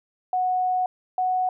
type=tone pair in turn; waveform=sine; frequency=736 / 739 Hz; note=F#5 / F#5; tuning=-9 / -2 cents; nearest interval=unison; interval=7 cents; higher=second; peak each=-20 dBFS; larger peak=neither; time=0.33-0.86 / 1.18-1.49 s; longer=first; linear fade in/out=2 ms; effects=none